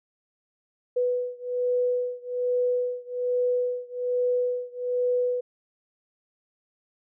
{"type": "beating tone pair", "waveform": "sine", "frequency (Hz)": [493.9, 495.1], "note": ["B4", "B4"], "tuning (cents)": [0, 4], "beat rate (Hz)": 1.2, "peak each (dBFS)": [-26, -27], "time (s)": [0.96, 5.41], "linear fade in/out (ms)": 10, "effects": []}